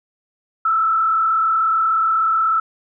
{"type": "tone with frequency modulation", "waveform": "sine", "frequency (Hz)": 1318.5, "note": "E6", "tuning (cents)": 0, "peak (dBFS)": -14, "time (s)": [0.65, 2.6], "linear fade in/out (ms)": 5, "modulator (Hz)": 36.4, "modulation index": 0.81, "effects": []}